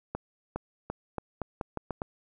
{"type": "accelerating click train", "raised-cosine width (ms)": 1, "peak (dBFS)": -18, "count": 9, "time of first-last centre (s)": [0.15, 2.019], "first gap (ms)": 410, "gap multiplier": 0.83, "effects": []}